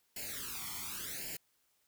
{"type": "noise with flanger", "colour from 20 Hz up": "white", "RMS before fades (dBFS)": -42, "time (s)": [0.16, 1.37], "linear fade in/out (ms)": 5, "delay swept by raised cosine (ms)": [0.41, 0.93], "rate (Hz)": 0.89, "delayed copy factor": 1, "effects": ["white hiss -75 dBFS RMS until 1.87 s"]}